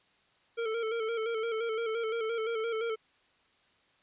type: tone with vibrato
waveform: square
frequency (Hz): 451.6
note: A4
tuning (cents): +45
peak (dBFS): -31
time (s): 0.57-2.96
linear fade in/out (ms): 20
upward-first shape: square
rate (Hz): 5.8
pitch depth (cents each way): 46
effects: white hiss -67 dBFS RMS until 4.02 s + resampled to 8000 Hz